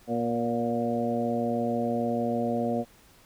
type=harmonic tone with a mistuned harmonic; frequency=118.5 Hz; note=A#2; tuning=29 cents sharp; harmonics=1 / 2 / 3 / 4 / 5 / 6; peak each=-38 / -28 / -37 / -32 / -32 / -33 dBFS; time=0.07-2.85 s; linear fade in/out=50 ms; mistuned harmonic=5; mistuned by=-35 cents; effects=pink hiss -57 dBFS RMS until 3.25 s